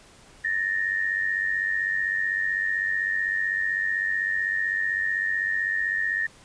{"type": "tone pair together", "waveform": "sine", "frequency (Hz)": [1760, 1855.8], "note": ["A6", "A#6"], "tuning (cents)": [0, -8], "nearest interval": "minor second", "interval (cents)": 92, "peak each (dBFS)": [-27, -25], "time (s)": [0.44, 6.27], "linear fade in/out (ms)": 10, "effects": ["pink hiss -52 dBFS RMS until 6.44 s", "resampled to 22050 Hz"]}